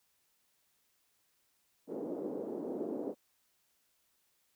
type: band-pass noise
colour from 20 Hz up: white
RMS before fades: -39 dBFS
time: 1.87-3.15 s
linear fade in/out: 50 ms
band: 260 to 460 Hz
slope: 24 dB/octave
effects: white hiss -75 dBFS RMS until 4.55 s